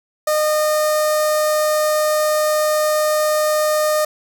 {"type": "tone with notch filter", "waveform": "sawtooth", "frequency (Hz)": 611, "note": "D#5", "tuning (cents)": -32, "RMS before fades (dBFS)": -17, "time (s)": [0.27, 4.05], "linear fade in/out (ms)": 5, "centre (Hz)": 2800, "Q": 0.92, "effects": []}